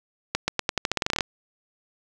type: accelerating click train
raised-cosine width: 0.2 ms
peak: -5 dBFS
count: 15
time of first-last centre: 0.35-1.208 s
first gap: 130 ms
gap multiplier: 0.87
effects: none